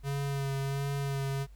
square tone with vibrato, 138.59 Hz, C#3, in tune, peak -31 dBFS, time 0.03-1.47 s, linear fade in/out 50 ms, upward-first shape sine, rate 1.4 Hz, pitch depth 22 cents each way, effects added 50 Hz sine -48 dBFS peak until 1.55 s + pink hiss -68 dBFS RMS until 1.55 s

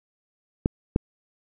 clicks, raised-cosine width 3 ms, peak -7 / -6 dBFS, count 2, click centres 0.659 / 0.961 s, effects none

